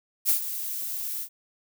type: noise with ADSR envelope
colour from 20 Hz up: violet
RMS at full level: -20 dBFS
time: 0.25-1.29 s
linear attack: 44 ms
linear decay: 100 ms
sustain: -12 dB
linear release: 84 ms
effects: none